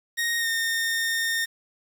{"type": "tone with pitch glide", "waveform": "sawtooth", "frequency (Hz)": [1864.7, 1829.5], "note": ["A#6", "A#6"], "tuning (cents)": [0, -33], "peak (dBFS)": -20, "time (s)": [0.17, 1.46], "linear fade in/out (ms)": 20, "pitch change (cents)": -33, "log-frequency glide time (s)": [0.39, 0.47], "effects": ["8-bit"]}